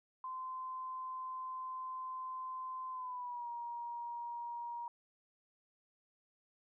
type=tone with pitch glide; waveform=sine; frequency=1033 to 947.3 Hz; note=C6 to A#5; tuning=-22 to +28 cents; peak=-40 dBFS; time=0.24-4.88 s; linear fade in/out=2 ms; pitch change=-150 cents; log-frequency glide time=2.91-3.49 s; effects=none